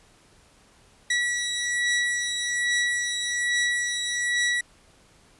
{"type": "beating tone pair", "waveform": "sawtooth", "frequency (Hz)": [1937, 1938.2], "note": ["B6", "B6"], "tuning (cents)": [-34, -33], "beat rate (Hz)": 1.2, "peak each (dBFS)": [-26, -21], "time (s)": [1.1, 4.61], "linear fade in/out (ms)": 5, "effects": ["pink hiss -57 dBFS RMS until 5.39 s", "resampled to 24000 Hz"]}